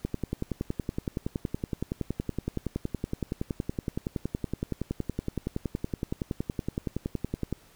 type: click train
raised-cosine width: 3 ms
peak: -16 dBFS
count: 81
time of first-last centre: 0.05-7.527 s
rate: 10.7 Hz
effects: pink hiss -58 dBFS RMS until 7.75 s